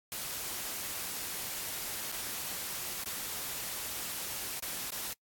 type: noise with dropouts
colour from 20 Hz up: white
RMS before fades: -38 dBFS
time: 0.12-5.13 s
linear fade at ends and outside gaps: 0 ms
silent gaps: 2.117-2.123 / 3.037-3.06 / 4.596-4.624 / 4.905-4.921 s
effects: noise-tail reverb RT60 0.1 s tail -26 dB re dry + AAC 64 kbps